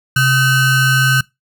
square ring-modulated tone, 698.5 Hz, F5, in tune, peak -8 dBFS, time 0.16-1.21 s, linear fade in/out 5 ms, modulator 830 Hz, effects noise-tail reverb RT60 0.2 s tail -23 dB re dry

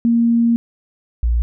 sine tone pair in turn, 233.2 / 58.55 Hz, A#3 / A#1, +1 / +8 cents, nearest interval 2 octaves, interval 2393 cents, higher first, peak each -11 / -13 dBFS, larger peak first, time 0.05-0.56 / 1.23-1.42 s, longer first, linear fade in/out 0 ms, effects none

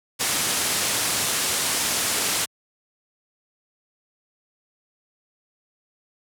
white low-pass noise, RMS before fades -24 dBFS, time 0.19-2.46 s, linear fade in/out 20 ms, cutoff 11000 Hz, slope 24 dB/octave, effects high-pass 80 Hz 12 dB/octave

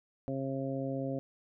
harmonic tone, 134.9 Hz, C#3, 47 cents flat, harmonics 1 / 2 / 3 / 4 / 5, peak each -38 / -36 / -43 / -38 / -44 dBFS, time 0.28-1.19 s, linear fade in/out 0 ms, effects none

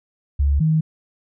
sine tone pair in turn, 70.8 / 157.71 Hz, C#2 / D#3, +37 / +24 cents, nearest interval octave + major second, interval 1387 cents, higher second, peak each -14 dBFS, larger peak neither, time 0.39-0.6 / 0.6-0.81 s, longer neither, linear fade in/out 10 ms, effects none

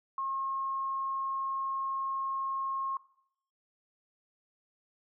sine tone, 1078 Hz, C#6, 49 cents flat, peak -31 dBFS, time 0.18-2.97 s, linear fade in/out 2 ms, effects noise-tail reverb RT60 0.7 s tail -18 dB re dry

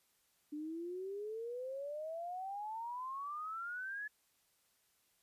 sine exponential sweep, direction up, 293.3 to 1723 Hz, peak -40 dBFS, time 0.52-4.08 s, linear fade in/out 10 ms, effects white hiss -75 dBFS RMS until 5.22 s + resampled to 32000 Hz

